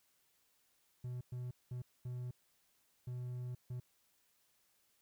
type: tone bursts at uneven times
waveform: triangle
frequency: 124.2 Hz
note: B2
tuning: 10 cents sharp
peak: -38 dBFS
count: 6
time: 1.04-1.21 / 1.32-1.51 / 1.71-1.82 / 2.05-2.31 / 3.07-3.55 / 3.7-3.8 s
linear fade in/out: 5 ms
effects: white hiss -75 dBFS RMS until 5.01 s